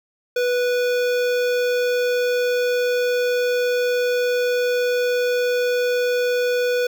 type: tone with notch filter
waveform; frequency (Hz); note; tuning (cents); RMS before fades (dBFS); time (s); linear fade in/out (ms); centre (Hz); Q
square; 491.7; B4; -8; -20; 0.36-6.87; 5; 9600; 0.85
effects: none